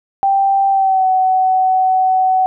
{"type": "tone with pitch glide", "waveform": "sine", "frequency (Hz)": [784, 750.8], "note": ["G5", "F#5"], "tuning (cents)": [0, 25], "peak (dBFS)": -10, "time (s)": [0.23, 2.46], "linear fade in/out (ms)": 0, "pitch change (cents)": -75, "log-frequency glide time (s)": [0.7, 1.07], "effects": []}